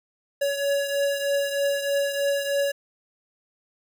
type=beating tone pair; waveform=square; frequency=562 / 565.2 Hz; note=C#5 / C#5; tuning=+24 / +34 cents; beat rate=3.2 Hz; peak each=-24 / -30 dBFS; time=0.41-2.72 s; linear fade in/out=10 ms; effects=none